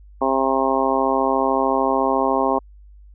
harmonic tone, 133.7 Hz, C3, 38 cents sharp, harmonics 2 / 3 / 4 / 5 / 6 / 7 / 8, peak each -24 / -24 / -24 / -24 / -24 / -24 / -24 dBFS, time 0.21-2.59 s, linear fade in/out 10 ms, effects added 50 Hz sine -42 dBFS peak until 3.14 s

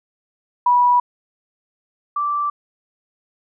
sine tone pair in turn, 977 / 1168.9 Hz, B5 / D6, -19 / -9 cents, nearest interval minor third, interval 310 cents, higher second, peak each -11 / -18 dBFS, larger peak first, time 0.66-1 / 2.16-2.5 s, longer neither, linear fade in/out 5 ms, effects none

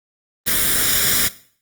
white noise with comb filter, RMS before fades -17 dBFS, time 0.46-1.29 s, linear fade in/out 20 ms, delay 0.56 ms, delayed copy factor +0.7, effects noise-tail reverb RT60 0.5 s tail -17 dB re dry + Opus 32 kbps

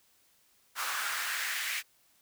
pink noise with high-pass filter sweep, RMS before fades -34 dBFS, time 0.75-1.83 s, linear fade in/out 50 ms, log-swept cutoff 1200 to 2100 Hz, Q 2.6, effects white hiss -67 dBFS RMS until 2.21 s

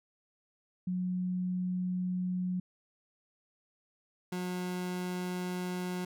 sine / 30% pulse tone pair in turn, 182 / 180.74 Hz, F#3 / F#3, -28 / -40 cents, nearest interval unison, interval 12 cents, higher first, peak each -30 / -31 dBFS, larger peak first, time 0.87-2.6 / 4.32-6.05 s, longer neither, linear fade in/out 5 ms, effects none

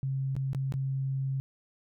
sine tone with dropouts, 134.6 Hz, C3, 49 cents sharp, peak -28 dBFS, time 0.03-1.4 s, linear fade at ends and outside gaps 0 ms, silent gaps 0.353-0.365 / 0.532-0.548 / 0.723-0.739 s, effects none

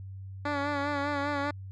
10% pulse tone with vibrato, 286.7 Hz, D4, 42 cents flat, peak -20 dBFS, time 0.45-1.51 s, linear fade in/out 5 ms, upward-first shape sine, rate 5 Hz, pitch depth 42 cents each way, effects added 96 Hz sine -39 dBFS peak until 1.71 s + low-pass 3000 Hz 12 dB/octave

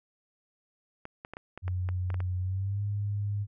clicks, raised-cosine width 0.5 ms, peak -25 dBFS, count 10, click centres 1.054 / 1.249 / 1.336 / 1.369 / 1.576 / 1.68 / 1.889 / 2.103 / 2.143 / 2.204 s
sine tone with pitch glide, 91.1 to 102.26 Hz, F#2 to G#2, -26 to -26 cents, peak -28 dBFS, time 1.62-3.47 s, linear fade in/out 50 ms, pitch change +200 cents, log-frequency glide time 2.39-2.82 s
effects none

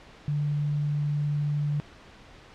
sine tone with quantisation, 146.83 Hz, D3, in tune, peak -24 dBFS, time 0.28-1.8 s, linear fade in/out 0 ms, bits 9, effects pink hiss -50 dBFS RMS until 2.54 s + low-pass 4000 Hz 12 dB/octave

